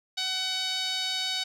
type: tone with band-pass filter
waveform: sawtooth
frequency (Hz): 751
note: F#5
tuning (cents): +26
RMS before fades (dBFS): -30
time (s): 0.17-1.44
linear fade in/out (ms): 10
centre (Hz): 4000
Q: 3.4
effects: none